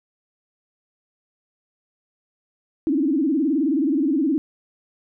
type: tone with vibrato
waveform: sine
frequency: 293.7 Hz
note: D4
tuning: in tune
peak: -17 dBFS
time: 2.87-4.38 s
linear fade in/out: 0 ms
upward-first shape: sine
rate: 19 Hz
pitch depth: 210 cents each way
effects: none